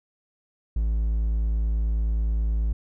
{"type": "tone", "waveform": "triangle", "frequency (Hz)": 54.7, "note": "A1", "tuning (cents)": -9, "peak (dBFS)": -19, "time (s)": [0.76, 2.73], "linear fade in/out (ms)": 5, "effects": []}